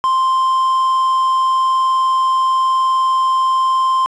triangle tone, 1046.5 Hz, C6, in tune, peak -10 dBFS, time 0.04-4.06 s, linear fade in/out 0 ms, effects resampled to 22050 Hz + 7-bit

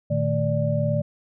sine tone cluster, 114.6 / 152.7 / 219.7 / 586 Hz, A#2 / D#3 / A3 / D5, -29 / -32 / -2 / -4 cents, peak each -25 / -24 / -30 / -25 dBFS, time 0.1-1.02 s, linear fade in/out 10 ms, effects none

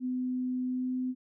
sine tone with pitch glide, 253.1 to 254.7 Hz, B3 to C4, +43 to -46 cents, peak -29 dBFS, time 0-1.15 s, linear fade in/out 50 ms, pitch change +11 cents, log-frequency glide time 0.65-0.92 s, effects none

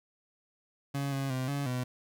30% pulse tone with pitch steps, 139.8 / 136.6 / 129.3 / 141.6 / 125.7 Hz, C#3 / C#3 / C3 / C#3 / B2, +15 / -25 / -20 / +37 / +31 cents, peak -28 dBFS, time 0.94-1.84 s, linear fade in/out 10 ms, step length 180 ms, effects none

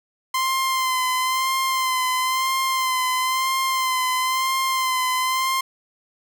sawtooth tone with vibrato, 1039 Hz, C6, 12 cents flat, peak -16 dBFS, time 0.34-5.61 s, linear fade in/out 5 ms, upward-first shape sine, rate 1 Hz, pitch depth 31 cents each way, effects none

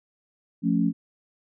sine chord, F augmented, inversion none, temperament equal, 174.61 / 220 / 277.2 Hz, F3 / A3 / C#4, 0 / 0 / 0 cents, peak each -24 dBFS, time 0.62-0.93 s, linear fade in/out 50 ms, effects none

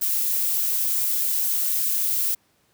violet noise, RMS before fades -23 dBFS, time 0.01-2.35 s, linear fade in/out 10 ms, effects pink hiss -64 dBFS RMS until 2.73 s + high-pass 100 Hz 12 dB/octave

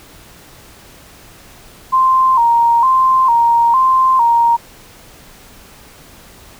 sine tone with vibrato, 987.8 Hz, B5, in tune, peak -8 dBFS, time 1.92-4.57 s, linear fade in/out 20 ms, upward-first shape square, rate 1.1 Hz, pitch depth 96 cents each way, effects pink hiss -41 dBFS RMS until 6.59 s

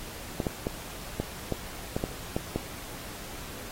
clicks, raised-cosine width 2 ms, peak -14 dBFS, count 9, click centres 0.402 / 0.468 / 0.669 / 1.2 / 1.523 / 1.965 / 2.039 / 2.365 / 2.56 s, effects pink hiss -42 dBFS RMS until 3.71 s + AAC 48 kbps

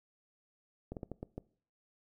slowing click train, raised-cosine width 2 ms, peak -27 dBFS, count 6, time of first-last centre 0.92-1.38 s, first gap 48 ms, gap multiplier 1.33, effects noise-tail reverb RT60 0.5 s tail -21 dB re dry

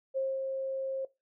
sine tone with ADSR envelope, 534 Hz, C5, 35 cents sharp, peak -27 dBFS, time 0.14-1.05 s, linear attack 31 ms, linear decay 220 ms, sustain -4 dB, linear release 3 ms, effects noise-tail reverb RT60 0.2 s tail -18 dB re dry

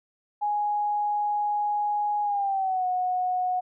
sine tone with pitch glide, 830.6 to 731.5 Hz, G#5 to F#5, 0 to -20 cents, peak -23 dBFS, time 0.41-3.61 s, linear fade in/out 20 ms, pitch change -220 cents, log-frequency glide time 2.23-2.86 s, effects none

